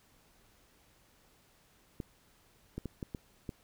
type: clicks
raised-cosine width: 3 ms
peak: -25 dBFS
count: 6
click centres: 2.002 / 2.78 / 2.857 / 3.028 / 3.148 / 3.492 s
effects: pink hiss -66 dBFS RMS until 3.63 s